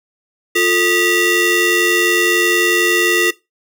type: ring-modulated tone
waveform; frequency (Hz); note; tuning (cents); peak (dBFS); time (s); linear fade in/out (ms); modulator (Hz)
25% pulse; 797; G5; +28; -5; 0.55-3.31; 10; 1150
effects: noise-tail reverb RT60 0.2 s tail -18 dB re dry